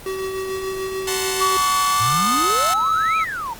square tone with tremolo, 381.3 Hz, G4, 48 cents flat, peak -23 dBFS, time 0.06-1.57 s, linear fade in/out 2 ms, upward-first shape triangle, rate 6.8 Hz, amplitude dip 35%
5% pulse chord, F# diminished, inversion none, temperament equal, 740 / 880 / 1046.5 Hz, F#5 / A5 / C6, 0 / 0 / 0 cents, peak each -15 dBFS, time 1.07-2.74 s, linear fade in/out 5 ms
triangle tone with pitch glide, 1139 to 1300.8 Hz, C#6 to E6, +47 to -23 cents, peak -15 dBFS, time 1.4-3.25 s, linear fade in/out 20 ms, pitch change +230 cents, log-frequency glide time 1.9-2.63 s
sine exponential two-way sweep, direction up then down, 103.83 to 2491 to 878 Hz, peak -24 dBFS, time 2-3.54 s, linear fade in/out 10 ms, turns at 3.17 s
effects pink hiss -39 dBFS RMS until 3.59 s + Opus 24 kbps

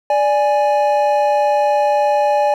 triangle tone pair together, 587.3 / 830.6 Hz, D5 / G#5, 0 / 0 cents, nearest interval tritone, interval 600 cents, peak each -13 dBFS, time 0.1-2.54 s, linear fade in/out 2 ms, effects none

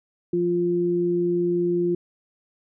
sine tone pair together, 174.6 / 349.2 Hz, F3 / F4, 0 / 0 cents, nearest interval octave, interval 1200 cents, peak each -27 / -20 dBFS, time 0.33-1.95 s, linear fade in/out 5 ms, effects none

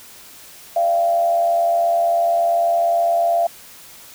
sine tone with frequency modulation, 684 Hz, F5, 36 cents flat, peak -14 dBFS, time 0.76-3.47 s, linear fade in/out 5 ms, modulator 88.7 Hz, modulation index 0.49, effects white hiss -42 dBFS RMS until 4.14 s

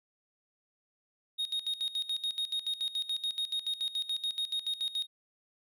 triangle tone with tremolo, 3729 Hz, A#7, in tune, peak -28 dBFS, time 1.38-5.07 s, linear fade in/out 20 ms, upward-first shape square, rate 7 Hz, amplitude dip 80%, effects none

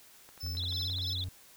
click train, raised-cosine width 0.5 ms, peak -38 dBFS, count 9, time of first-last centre 0.29-0.986 s, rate 11.5 Hz
square tone with tremolo, 5274 Hz, E8, in tune, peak -38 dBFS, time 0.4-1.14 s, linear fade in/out 10 ms, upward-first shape sine, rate 3.1 Hz, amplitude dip 100%
triangle tone with pitch glide, 87.9 to 90.84 Hz, F2 to F#2, +12 to -31 cents, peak -33 dBFS, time 0.43-1.29 s, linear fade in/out 5 ms, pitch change +57 cents, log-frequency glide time 0.61-0.88 s
sine tone with vibrato, 3729 Hz, A#7, in tune, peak -34 dBFS, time 0.57-1.24 s, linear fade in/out 0 ms, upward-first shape sine, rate 18 Hz, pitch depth 180 cents each way
effects white hiss -57 dBFS RMS until 1.56 s

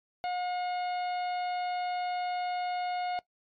harmonic tone, 720 Hz, F#5, 47 cents flat, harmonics 1 / 2 / 3 / 4 / 5 / 6, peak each -30 / -44 / -43 / -48 / -51 / -49 dBFS, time 0.24-3.19 s, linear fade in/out 0 ms, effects noise-tail reverb RT60 0.1 s tail -20 dB re dry + MP3 64 kbps

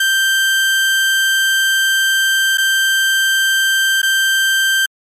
30% pulse tone with dropouts, 1568 Hz, G6, in tune, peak -9 dBFS, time 0-4.86 s, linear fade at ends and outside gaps 5 ms, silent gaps 2.574-2.581 / 4.018-4.029 s, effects MP3 64 kbps

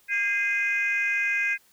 sine tone cluster, 1617 / 2077 / 2486 Hz, G#6 / C7 / D#7, -47 / -13 / -2 cents, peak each -26 dBFS, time 0.08-1.58 s, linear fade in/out 50 ms, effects tanh soft clip ceiling -16 dBFS + white hiss -61 dBFS RMS until 1.72 s

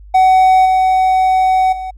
triangle tone with level steps, 751 Hz, F#5, 26 cents sharp, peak -4 / -7 / -19 dBFS, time 0.14-1.91 s, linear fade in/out 10 ms, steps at 0.65 / 1.72 s, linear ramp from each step 10 ms, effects added 50 Hz sine -34 dBFS peak until 1.97 s + Opus 48 kbps

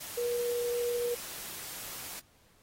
sine tone in noise, 480 Hz, B4, 49 cents flat, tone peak -29 dBFS, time 0.17-1.15 s, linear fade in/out 10 ms, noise white, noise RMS -42 dBFS, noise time 0-2.2 s, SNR +10 dB, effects pink hiss -65 dBFS RMS until 2.62 s + AAC 48 kbps

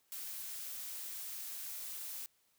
blue noise, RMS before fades -44 dBFS, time 0.12-2.26 s, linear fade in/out 0 ms, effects white hiss -74 dBFS RMS until 2.58 s

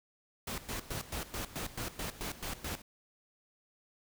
pink noise with tremolo, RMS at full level -38 dBFS, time 0.47-2.82 s, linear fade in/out 5 ms, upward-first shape square, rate 4.6 Hz, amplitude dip 80%, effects none

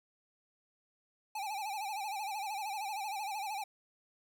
square tone with vibrato, 820 Hz, G#5, 22 cents flat, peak -37 dBFS, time 1.35-3.64 s, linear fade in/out 5 ms, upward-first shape sine, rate 13 Hz, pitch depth 110 cents each way, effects 12-bit

